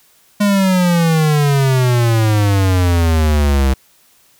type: exponential sweep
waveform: square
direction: down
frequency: 207.7 to 65.41 Hz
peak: -11 dBFS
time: 0.4-3.74 s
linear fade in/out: 10 ms
effects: white hiss -52 dBFS RMS until 4.39 s